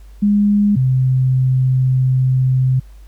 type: tone pair in turn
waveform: sine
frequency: 205.3 / 129.62 Hz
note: G#3 / C3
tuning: -20 / -16 cents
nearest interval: minor sixth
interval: 796 cents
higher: first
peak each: -10 / -11 dBFS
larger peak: first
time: 0.22-0.76 / 0.76-2.8 s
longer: second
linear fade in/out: 10 ms
effects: added 50 Hz sine -36 dBFS peak until 3.07 s + pink hiss -55 dBFS RMS until 3.07 s